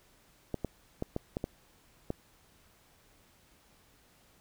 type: clicks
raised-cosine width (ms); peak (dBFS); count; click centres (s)
2; -19; 7; 0.543 / 0.647 / 1.024 / 1.164 / 1.369 / 1.441 / 2.104
effects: pink hiss -64 dBFS RMS until 4.4 s